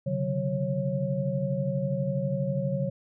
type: tone cluster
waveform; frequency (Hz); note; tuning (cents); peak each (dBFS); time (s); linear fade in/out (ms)
sine; 134.1 / 146.4 / 186.5 / 548; C3 / D3 / F#3 / C#5; +43 / -5 / +14 / -20; -31; 0.06-2.9; 10
effects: none